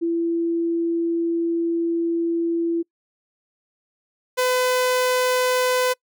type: tone pair in turn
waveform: sine / sawtooth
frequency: 335.9 / 504.6 Hz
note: E4 / B4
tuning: +33 / +37 cents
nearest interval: perfect fifth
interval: 704 cents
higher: second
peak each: -19 / -14 dBFS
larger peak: second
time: 0.01-2.83 / 4.37-5.94 s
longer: first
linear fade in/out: 20 ms
effects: noise-tail reverb RT60 0.1 s tail -26 dB re dry